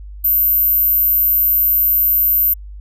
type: tone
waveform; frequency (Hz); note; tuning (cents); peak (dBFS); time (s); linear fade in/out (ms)
sine; 13580; G#9; +37; -11; 0.24-2.54; 10
effects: added 50 Hz sine -30 dBFS peak until 2.8 s